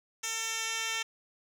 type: tone with band-pass filter sweep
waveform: 10% pulse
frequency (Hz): 449.4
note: A4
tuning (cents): +37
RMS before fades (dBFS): -34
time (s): 0.23-1.03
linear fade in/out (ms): 10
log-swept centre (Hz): 6300 to 4200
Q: 1.3
effects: none